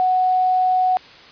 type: tone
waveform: sine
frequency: 740 Hz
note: F#5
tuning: in tune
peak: -14 dBFS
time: 0-0.97 s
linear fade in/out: 0 ms
effects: white hiss -43 dBFS RMS until 1.31 s + resampled to 11025 Hz